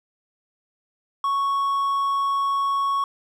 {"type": "tone", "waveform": "triangle", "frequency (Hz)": 1108.7, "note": "C#6", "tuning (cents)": 0, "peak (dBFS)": -18, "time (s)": [1.24, 3.04], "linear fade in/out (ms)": 2, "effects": []}